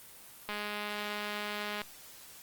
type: click train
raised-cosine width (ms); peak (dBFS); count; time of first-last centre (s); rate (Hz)
0.3; -21; 277; 0.49-1.817; 208
effects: white hiss -52 dBFS RMS until 2.42 s + Opus 24 kbps